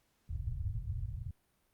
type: low-pass noise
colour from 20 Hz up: white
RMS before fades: -38 dBFS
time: 0.29-1.31 s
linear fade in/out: 5 ms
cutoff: 120 Hz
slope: 48 dB/octave
effects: pink hiss -75 dBFS RMS until 1.73 s + Opus 48 kbps